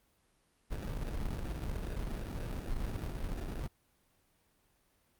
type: noise with sample-and-hold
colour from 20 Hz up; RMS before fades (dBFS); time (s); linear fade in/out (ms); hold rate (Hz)
brown; -37; 0.7-3.68; 10; 1050
effects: pink hiss -72 dBFS RMS until 5.19 s + Opus 32 kbps